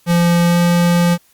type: tone with pitch glide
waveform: square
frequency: 172.2 to 173.4 Hz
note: F3 to F3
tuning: -24 to -12 cents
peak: -11 dBFS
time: 0.06-1.18 s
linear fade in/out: 50 ms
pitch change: +12 cents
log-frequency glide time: 0.47-0.57 s
effects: white hiss -54 dBFS RMS until 1.33 s + Opus 48 kbps